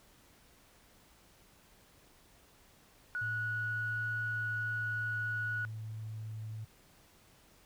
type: tone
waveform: sine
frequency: 1465 Hz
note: F#6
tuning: 18 cents flat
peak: -33 dBFS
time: 3.15-5.65 s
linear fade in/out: 0 ms
type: tone with pitch glide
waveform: sine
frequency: 111.4 to 109.36 Hz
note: A2 to A2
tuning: +22 to -10 cents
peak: -39 dBFS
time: 3.21-6.65 s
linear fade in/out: 10 ms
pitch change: -32 cents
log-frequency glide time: 4.14-6.12 s
effects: tanh soft clip ceiling -25 dBFS + pink hiss -63 dBFS RMS until 7.65 s